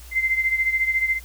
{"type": "beating tone pair", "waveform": "sine", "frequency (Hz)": [2076, 2090], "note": ["C7", "C7"], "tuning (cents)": [-14, -2], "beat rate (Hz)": 14, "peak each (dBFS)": [-20, -25], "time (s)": [0.11, 1.2], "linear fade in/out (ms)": 50, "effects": ["added 60 Hz sine -40 dBFS peak until 1.24 s", "white hiss -47 dBFS RMS until 1.24 s"]}